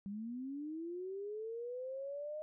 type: linear sweep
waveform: sine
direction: up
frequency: 193.8 to 618 Hz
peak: -40 dBFS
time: 0.06-2.42 s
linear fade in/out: 0 ms
effects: none